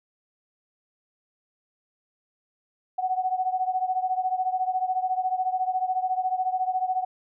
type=beating tone pair; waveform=sine; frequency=740 / 754 Hz; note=F#5 / F#5; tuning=0 / +32 cents; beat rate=14 Hz; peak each=-25 / -28 dBFS; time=2.98-7.05 s; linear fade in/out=10 ms; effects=none